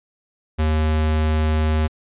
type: tone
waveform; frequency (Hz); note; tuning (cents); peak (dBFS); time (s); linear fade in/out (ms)
square; 77.78; D#2; 0; -17; 0.58-1.88; 20
effects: resampled to 8000 Hz